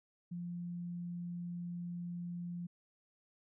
sine tone, 174.2 Hz, F3, 4 cents flat, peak -39 dBFS, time 0.31-2.67 s, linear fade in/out 10 ms, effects none

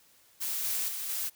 blue noise with level steps, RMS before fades -33 / -31 / -36 / -33 dBFS, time 0.4-1.3 s, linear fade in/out 20 ms, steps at 0.64 / 0.88 / 1.09 s, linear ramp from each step 5 ms, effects white hiss -62 dBFS RMS until 1.35 s

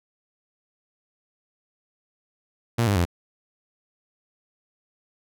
sawtooth tone with pitch steps, 117.4 / 101.03 / 86.94 Hz, A#2 / G#2 / F2, +13 / -47 / -7 cents, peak -15 dBFS, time 2.78-3.053 s, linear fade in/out 10 ms, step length 91 ms, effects none

